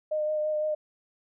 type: tone with vibrato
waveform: sine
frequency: 611 Hz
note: D#5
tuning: 32 cents flat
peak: -25 dBFS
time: 0.11-0.75 s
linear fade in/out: 10 ms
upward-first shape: sine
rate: 5.9 Hz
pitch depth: 16 cents each way
effects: none